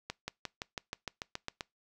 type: accelerating click train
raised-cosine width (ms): 0.2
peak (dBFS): -19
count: 11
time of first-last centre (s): 0.1-1.608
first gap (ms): 180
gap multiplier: 0.96
effects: noise-tail reverb RT60 0.2 s tail -24 dB re dry